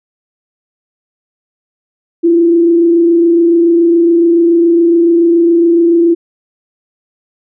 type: tone with frequency modulation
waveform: sine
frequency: 338.5 Hz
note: E4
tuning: 46 cents sharp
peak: -5 dBFS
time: 2.23-6.15 s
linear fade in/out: 20 ms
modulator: 27.1 Hz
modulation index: 0.31
effects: none